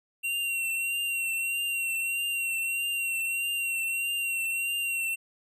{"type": "tone with vibrato", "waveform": "square", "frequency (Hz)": 2743, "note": "F7", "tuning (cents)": -32, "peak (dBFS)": -28, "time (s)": [0.23, 5.16], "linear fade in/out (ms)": 20, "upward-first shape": "triangle", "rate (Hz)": 1.6, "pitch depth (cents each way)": 35, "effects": []}